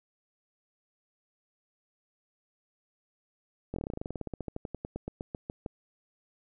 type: slowing click train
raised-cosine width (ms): 2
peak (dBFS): -22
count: 28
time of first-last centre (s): 3.74-5.662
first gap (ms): 22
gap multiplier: 1.08
effects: none